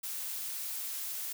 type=noise with high-pass filter sweep; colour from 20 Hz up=blue; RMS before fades=-38 dBFS; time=0.03-1.33 s; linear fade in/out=10 ms; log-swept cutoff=530 to 340 Hz; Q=0.87; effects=none